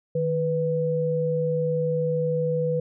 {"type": "tone pair together", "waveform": "sine", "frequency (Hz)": [155.56, 493.9], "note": ["D#3", "B4"], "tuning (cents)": [0, 0], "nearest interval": "octave + minor sixth", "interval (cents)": 2000, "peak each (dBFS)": [-26, -23], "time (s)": [0.15, 2.8], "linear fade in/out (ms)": 5, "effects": []}